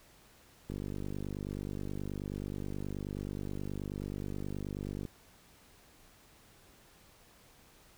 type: click train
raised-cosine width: 3 ms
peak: -26 dBFS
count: 216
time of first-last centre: 0.7-5.052 s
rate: 49.4 Hz
effects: pink hiss -61 dBFS RMS until 7.97 s